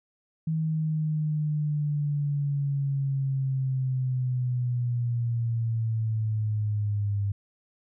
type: linear sweep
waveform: sine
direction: down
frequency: 160 to 100 Hz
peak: -24 dBFS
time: 0.47-7.32 s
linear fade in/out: 5 ms
effects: none